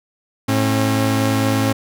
sawtooth tone pair together, 108.9 / 270 Hz, A2 / C#4, -17 / -45 cents, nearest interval octave + major third, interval 1572 cents, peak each -14 dBFS, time 0.48-1.73 s, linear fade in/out 10 ms, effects none

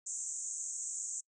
pink band-pass noise, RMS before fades -40 dBFS, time 0.06-1.21 s, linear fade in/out 10 ms, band 6400 to 8100 Hz, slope 96 dB/octave, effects noise-tail reverb RT60 0.1 s tail -26 dB re dry

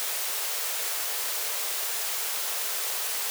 white high-pass noise, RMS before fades -30 dBFS, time 0-3.3 s, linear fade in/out 0 ms, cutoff 390 Hz, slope 96 dB/octave, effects none

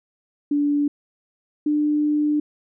sine tone pair in turn, 290 / 298.2 Hz, D4 / D4, -22 / +27 cents, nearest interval unison, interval 49 cents, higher second, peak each -17 dBFS, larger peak neither, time 0.51-0.88 / 1.66-2.4 s, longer second, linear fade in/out 5 ms, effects none

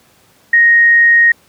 sine tone, 1869 Hz, A#6, 4 cents sharp, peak -5 dBFS, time 0.53-1.32 s, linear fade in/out 5 ms, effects pink hiss -50 dBFS RMS until 1.48 s + high-pass 100 Hz 12 dB/octave

